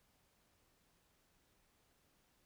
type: silence
effects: pink hiss -75 dBFS RMS until 2.45 s